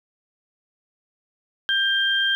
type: tone pair together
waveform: sine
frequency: 1586 / 3177 Hz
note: G6 / G7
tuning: +20 / +23 cents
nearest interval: octave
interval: 1203 cents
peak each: -21 dBFS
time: 1.69-2.35 s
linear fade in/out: 0 ms
effects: 9-bit